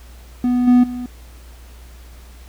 triangle tone with level steps, 246.9 Hz, B3, in tune, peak -12 / -6 / -22 dBFS, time 0.44-1.06 s, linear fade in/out 2 ms, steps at 0.67 / 0.83 s, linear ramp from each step 10 ms, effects added 60 Hz sine -38 dBFS peak until 2.48 s + pink hiss -48 dBFS RMS until 2.48 s

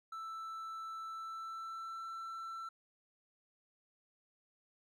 triangle tone with pitch glide, 1323 to 1338.4 Hz, E6 to E6, +6 to +26 cents, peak -40 dBFS, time 0.12-2.69 s, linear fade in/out 5 ms, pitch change +20 cents, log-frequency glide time 1.08-2.04 s, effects none

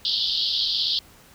white band-pass noise, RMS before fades -24 dBFS, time 0.05-0.99 s, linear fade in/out 0 ms, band 3100 to 4900 Hz, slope 96 dB/octave, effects pink hiss -51 dBFS RMS until 1.34 s

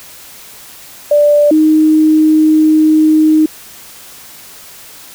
sine tone pair in turn, 587.3 / 311.1 Hz, D5 / D#4, 0 / 0 cents, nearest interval major seventh, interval 1100 cents, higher first, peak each -5 dBFS, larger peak neither, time 1.11-1.51 / 1.51-3.46 s, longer second, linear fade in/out 5 ms, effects white hiss -35 dBFS RMS until 5.14 s

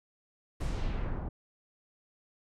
brown noise with low-pass filter sweep, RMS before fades -33 dBFS, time 0.6-1.29 s, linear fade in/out 10 ms, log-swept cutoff 11000 to 750 Hz, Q 1.2, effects none

